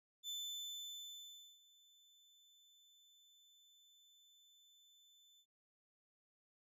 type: tone with ADSR envelope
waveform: 35% pulse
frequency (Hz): 3520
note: A7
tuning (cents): 0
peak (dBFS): -40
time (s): 0.23-5.46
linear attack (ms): 56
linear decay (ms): 1300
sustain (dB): -24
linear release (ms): 65
effects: resampled to 32000 Hz